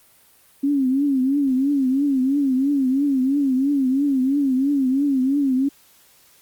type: tone with vibrato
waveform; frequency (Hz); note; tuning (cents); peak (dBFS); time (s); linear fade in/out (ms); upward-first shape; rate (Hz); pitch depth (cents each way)
sine; 271.6; C#4; -35; -16; 0.63-5.69; 10; triangle; 3; 130
effects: white hiss -54 dBFS RMS until 6.41 s + Opus 32 kbps